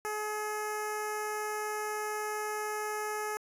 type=tone with notch filter; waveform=10% pulse; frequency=424.2 Hz; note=G#4; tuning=37 cents sharp; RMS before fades=-35 dBFS; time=0.05-3.37 s; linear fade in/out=0 ms; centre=3400 Hz; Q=0.67; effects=resampled to 32000 Hz